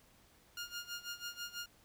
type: tone with tremolo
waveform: 15% pulse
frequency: 1415 Hz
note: F6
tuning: 22 cents sharp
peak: -33 dBFS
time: 0.57-1.66 s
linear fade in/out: 2 ms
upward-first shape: sine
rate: 6.1 Hz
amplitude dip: 85%
effects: pink hiss -66 dBFS RMS until 1.84 s